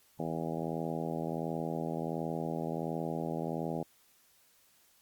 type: harmonic tone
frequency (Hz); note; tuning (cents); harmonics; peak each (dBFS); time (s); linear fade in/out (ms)
81.4; E2; -21; 2 / 3 / 4 / 5 / 6 / 7 / 8 / 9 / 10; -38 / -40 / -41 / -42 / -43 / -43 / -44 / -45 / -45; 0.19-3.83; 5
effects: white hiss -66 dBFS RMS until 5.01 s + Opus 48 kbps